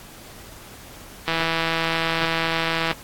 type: click train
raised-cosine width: 0.3 ms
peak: -6 dBFS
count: 269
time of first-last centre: 1.28-2.914 s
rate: 164 Hz
effects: pink hiss -43 dBFS RMS until 3.03 s + AAC 64 kbps